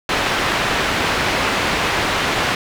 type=low-pass noise; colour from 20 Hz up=white; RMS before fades=-19 dBFS; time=0.09-2.55 s; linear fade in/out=2 ms; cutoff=2400 Hz; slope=12 dB/octave; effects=none